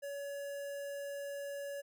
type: tone with notch filter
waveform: square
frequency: 565 Hz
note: C#5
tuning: 33 cents sharp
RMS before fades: -42 dBFS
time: 0.02-1.82 s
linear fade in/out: 20 ms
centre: 3700 Hz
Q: 1.2
effects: none